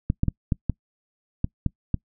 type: clicks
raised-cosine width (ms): 5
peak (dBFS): -9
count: 8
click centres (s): 0.101 / 0.234 / 0.283 / 0.522 / 0.697 / 1.444 / 1.663 / 1.943
effects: noise-tail reverb RT60 0.1 s tail -25 dB re dry